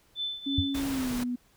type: tone with tremolo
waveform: sine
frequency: 3520 Hz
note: A7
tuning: in tune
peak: -28 dBFS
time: 0.15-0.82 s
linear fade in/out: 50 ms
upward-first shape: triangle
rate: 2.9 Hz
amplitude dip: 85%
type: tone with pitch glide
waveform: sine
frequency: 275.6 to 245.5 Hz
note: C#4 to B3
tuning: -10 to -10 cents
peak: -28 dBFS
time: 0.46-1.36 s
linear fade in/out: 10 ms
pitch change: -200 cents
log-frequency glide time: 0.88-1.14 s
type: tone with exponential decay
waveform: sine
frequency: 89.7 Hz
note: F2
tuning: 47 cents sharp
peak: -19 dBFS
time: 0.58-0.68 s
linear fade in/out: 5 ms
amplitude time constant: 21 ms
type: noise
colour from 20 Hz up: pink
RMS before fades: -37 dBFS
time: 0.74-1.24 s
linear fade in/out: 10 ms
effects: pink hiss -64 dBFS RMS until 1.56 s